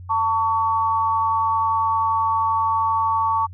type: tone pair together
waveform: sine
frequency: 895 / 1127.6 Hz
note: A5 / C#6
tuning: +29 / +29 cents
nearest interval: major third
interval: 400 cents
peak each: -20 dBFS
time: 0.09-3.47 s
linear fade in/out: 20 ms
effects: added 90 Hz sine -35 dBFS peak until 3.53 s